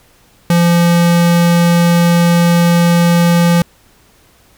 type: tone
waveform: square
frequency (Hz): 171.7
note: F3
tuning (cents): -29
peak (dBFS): -8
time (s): 0.5-3.62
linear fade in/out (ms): 2
effects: pink hiss -49 dBFS RMS until 4.57 s